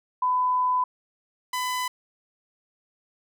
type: tone pair in turn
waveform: sine / sawtooth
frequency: 1003 / 1003 Hz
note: B5 / B5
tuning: +26 / +26 cents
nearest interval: unison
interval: 0 cents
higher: neither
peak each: -20 / -22 dBFS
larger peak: first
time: 0.22-0.84 / 1.53-1.88 s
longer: first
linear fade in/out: 5 ms
effects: none